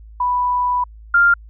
sine tone pair in turn, 987.8 / 1397 Hz, B5 / F6, 0 / 0 cents, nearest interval tritone, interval 600 cents, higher second, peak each -15 / -9 dBFS, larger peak second, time 0.2-0.84 / 1.14-1.34 s, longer first, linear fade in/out 5 ms, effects added 54 Hz sine -37 dBFS peak until 1.49 s

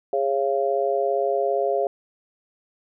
harmonic tone, 137.5 Hz, C#3, 14 cents flat, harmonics 3 / 4 / 5, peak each -24 / -24 / -24 dBFS, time 0.13-1.87 s, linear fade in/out 2 ms, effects none

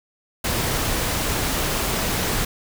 pink noise, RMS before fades -23 dBFS, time 0.44-2.45 s, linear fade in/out 5 ms, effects none

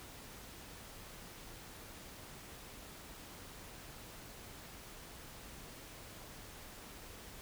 silence, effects pink hiss -52 dBFS RMS until 7.41 s

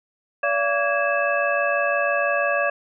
sine tone cluster, 575 / 681 / 1152 / 1650 / 2622 Hz, D5 / F5 / D6 / G#6 / E7, -37 / -44 / -34 / -12 / -10 cents, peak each -23 / -26 / -27 / -24 / -28 dBFS, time 0.43-2.7 s, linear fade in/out 5 ms, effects none

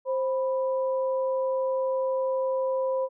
sine tone pair together, 526 / 987.8 Hz, C5 / B5, +9 / 0 cents, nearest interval major seventh, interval 1091 cents, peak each -24 / -34 dBFS, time 0.05-3.09 s, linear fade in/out 50 ms, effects none

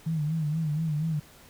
sine tone with vibrato, 155.56 Hz, D#3, in tune, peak -25 dBFS, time 0.06-1.2 s, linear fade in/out 10 ms, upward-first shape sine, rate 4.2 Hz, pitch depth 89 cents each way, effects pink hiss -53 dBFS RMS until 1.49 s

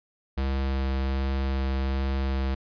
square tone with vibrato, 67 Hz, C2, 42 cents sharp, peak -25 dBFS, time 0.37-2.55 s, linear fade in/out 10 ms, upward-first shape sine, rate 1.3 Hz, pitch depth 9 cents each way, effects resampled to 11025 Hz

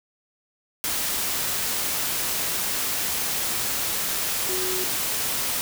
sine tone in noise, 370 Hz, F#4, in tune, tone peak -29 dBFS, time 4.49-4.84 s, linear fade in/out 0 ms, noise white, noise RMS -26 dBFS, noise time 0.84-5.61 s, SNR -6 dB, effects none

